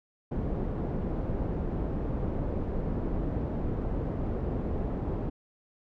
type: low-pass noise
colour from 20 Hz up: pink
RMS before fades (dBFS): -31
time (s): 0.31-5.3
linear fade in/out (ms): 10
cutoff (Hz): 500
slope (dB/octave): 12
effects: none